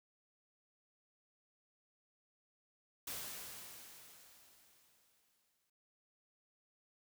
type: noise with exponential decay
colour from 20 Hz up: white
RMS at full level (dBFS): -43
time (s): 3.07-5.7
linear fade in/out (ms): 5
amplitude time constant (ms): 570
effects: none